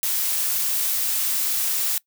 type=noise; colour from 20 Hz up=blue; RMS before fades=-23 dBFS; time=0.03-1.98 s; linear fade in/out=0 ms; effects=noise-tail reverb RT60 0.1 s tail -22 dB re dry